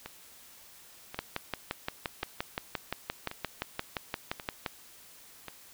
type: two click trains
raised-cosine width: 0.3 ms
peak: -15 / -23 dBFS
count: 21 / 6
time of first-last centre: 1.19-4.662 / 0.06-5.483 s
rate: 5.76 / 0.922 Hz
effects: white hiss -54 dBFS RMS until 5.73 s